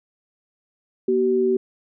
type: tone pair together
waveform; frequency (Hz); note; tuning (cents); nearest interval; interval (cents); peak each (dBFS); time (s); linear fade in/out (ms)
sine; 240 / 381; B3 / G4; -49 / -49; minor sixth; 800; -24 / -17; 1.08-1.57; 5
effects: none